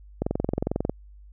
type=click train; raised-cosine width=2 ms; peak=-11 dBFS; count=16; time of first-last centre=0.22-0.896 s; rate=22.2 Hz; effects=added 50 Hz sine -45 dBFS peak until 1.32 s